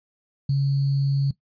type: tone with sample-and-hold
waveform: sine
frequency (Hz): 138.59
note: C#3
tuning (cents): 0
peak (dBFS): -18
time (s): 0.49-1.31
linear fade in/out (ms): 5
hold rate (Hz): 4410
effects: noise-tail reverb RT60 0.1 s tail -17 dB re dry + resampled to 11025 Hz